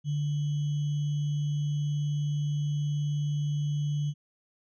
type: tone with sample-and-hold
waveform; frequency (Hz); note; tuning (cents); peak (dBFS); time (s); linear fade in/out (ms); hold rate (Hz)
sine; 146.83; D3; 0; -26; 0.04-4.14; 50; 3150
effects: resampled to 16000 Hz